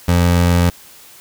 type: tone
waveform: 25% pulse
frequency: 87.31 Hz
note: F2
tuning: in tune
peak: -7 dBFS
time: 0.08-0.7 s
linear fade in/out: 5 ms
effects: white hiss -42 dBFS RMS until 1.2 s